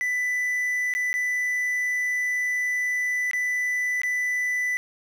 triangle tone with dropouts, 1989 Hz, B6, 12 cents sharp, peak -21 dBFS, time 0.01-4.77 s, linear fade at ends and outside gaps 0 ms, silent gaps 0.938-0.95 / 1.13-1.14 / 3.312-3.333 / 4.017-4.034 s, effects 9-bit

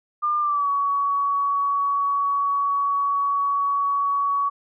sine tone with pitch glide, 1200 to 1126.1 Hz, D6 to C#6, +37 to +27 cents, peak -19 dBFS, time 0.22-4.5 s, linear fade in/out 20 ms, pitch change -110 cents, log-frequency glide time 0.4-0.69 s, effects none

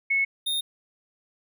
sine / square tone pair in turn, 2197 / 3675 Hz, C#7 / A#7, -16 / -25 cents, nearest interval major sixth, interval 891 cents, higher second, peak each -20 / -25 dBFS, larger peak first, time 0.1-0.25 / 0.46-0.61 s, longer neither, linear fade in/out 10 ms, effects none

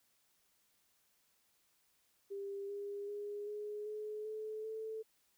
sine tone with pitch steps, 397.9 / 404.6 / 411.5 / 418.4 / 425.5 / 432.7 / 440 Hz, G4 / G#4 / G#4 / G#4 / G#4 / A4 / A4, +26 / -45 / -16 / +13 / +42 / -29 / 0 cents, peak -40 dBFS, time 2.3-5.03 s, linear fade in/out 20 ms, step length 390 ms, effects white hiss -75 dBFS RMS until 5.37 s

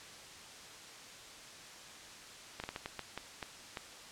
slowing click train, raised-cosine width 0.3 ms, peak -23 dBFS, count 9, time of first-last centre 2.6-3.772 s, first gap 38 ms, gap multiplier 1.37, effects white hiss -51 dBFS RMS until 4.11 s + low-pass 7000 Hz 12 dB/octave

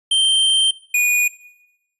square tone pair in turn, 3136 / 2457 Hz, G7 / D#7, 0 / -22 cents, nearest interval major third, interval 422 cents, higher first, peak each -14 dBFS, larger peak neither, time 0.11-0.71 / 0.94-1.28 s, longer first, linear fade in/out 5 ms, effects noise-tail reverb RT60 0.9 s tail -19 dB re dry + resampled to 32000 Hz

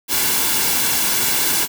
white noise with comb filter, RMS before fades -18 dBFS, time 0.08-1.68 s, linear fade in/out 50 ms, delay 1.6 ms, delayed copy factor -0.5, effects none

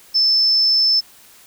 sine tone, 5274 Hz, E8, in tune, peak -12 dBFS, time 0.14-1.01 s, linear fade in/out 20 ms, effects white hiss -47 dBFS RMS until 1.46 s

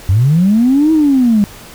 sine linear two-way sweep, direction up then down, 87.31 to 322.5 to 198.1 Hz, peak -6 dBFS, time 0.09-1.44 s, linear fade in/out 0 ms, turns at 0.92 s, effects tanh soft clip ceiling -2 dBFS + pink hiss -35 dBFS RMS until 1.74 s

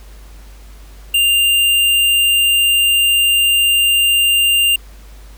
square tone, 2794 Hz, F7, in tune, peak -11 dBFS, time 1.14-4.76 s, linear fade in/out 5 ms, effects added 50 Hz sine -35 dBFS peak until 5.37 s + pink hiss -46 dBFS RMS until 5.37 s

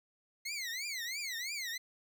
20% pulse tone with vibrato, 2093 Hz, C7, in tune, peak -32 dBFS, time 0.45-1.78 s, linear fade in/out 10 ms, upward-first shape triangle, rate 3 Hz, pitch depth 270 cents each way, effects none

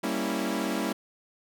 sawtooth chord, G diminished seventh, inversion none, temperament equal with one note detuned, 197.02 / 233.1 / 277.2 / 329.6 Hz, G3 / Bb3 / Db4 / Fb4, +9 / 0 / 0 / 0 cents, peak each -29 dBFS, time 0.03-0.93 s, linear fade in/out 10 ms, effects none

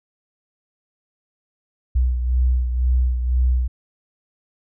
sine beating tone pair, 62.2 / 64.2 Hz, B1 / C2, +13 / -32 cents, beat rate 2 Hz, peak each -16 / -25 dBFS, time 1.95-3.68 s, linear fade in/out 10 ms, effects none

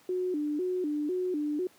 sine tone with vibrato, 329.6 Hz, E4, in tune, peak -27 dBFS, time 0.09-1.67 s, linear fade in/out 2 ms, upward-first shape square, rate 2 Hz, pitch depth 180 cents each way, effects pink hiss -60 dBFS RMS until 1.78 s + high-pass 200 Hz 12 dB/octave

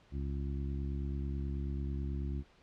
harmonic tone, 69.2 Hz, C#2, 2 cents flat, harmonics 1 / 2 / 3 / 4 / 5, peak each -35 / -41 / -45 / -47 / -49 dBFS, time 0.11-2.44 s, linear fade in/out 50 ms, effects pink hiss -64 dBFS RMS until 2.62 s + low-pass 4000 Hz 12 dB/octave

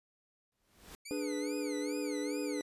pink noise with exponential growth, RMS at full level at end -47 dBFS, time 0.52-0.95 s, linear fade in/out 0 ms, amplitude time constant 92 ms
15% pulse tone with vibrato, 2217 Hz, C#7, in tune, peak -38 dBFS, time 1.05-2.62 s, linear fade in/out 10 ms, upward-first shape sine, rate 2.4 Hz, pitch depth 200 cents each way
triangle chord, G# diminished, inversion second, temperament equal, 293.7 / 415.3 / 493.9 Hz, D4 / G#4 / B4, 0 / 0 / 0 cents, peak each -34 / -38 / -38 dBFS, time 1.11-2.61 s, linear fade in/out 0 ms
effects resampled to 32000 Hz

